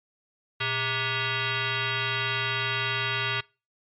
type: tone with frequency modulation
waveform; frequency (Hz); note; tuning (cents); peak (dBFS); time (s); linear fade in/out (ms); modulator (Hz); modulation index
sine; 645; E5; -38; -25; 0.6-3.41; 10; 525; 5.8
effects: noise-tail reverb RT60 0.3 s tail -23 dB re dry + MP3 48 kbps